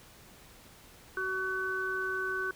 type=harmonic tone; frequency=377 Hz; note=F#4; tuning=32 cents sharp; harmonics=1 / 3 / 4; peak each=-37 / -39 / -32 dBFS; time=1.17-2.51 s; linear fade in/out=2 ms; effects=pink hiss -55 dBFS RMS until 2.55 s